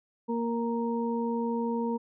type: harmonic tone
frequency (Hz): 233.1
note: A#3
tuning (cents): 0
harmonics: 1 / 2 / 4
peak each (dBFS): -29 / -32 / -35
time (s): 0.28-1.98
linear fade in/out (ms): 20
effects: none